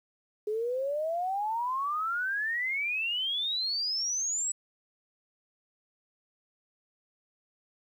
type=exponential sweep; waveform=sine; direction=up; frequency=415.3 to 7902 Hz; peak=-28 dBFS; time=0.47-4.52 s; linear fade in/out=5 ms; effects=10-bit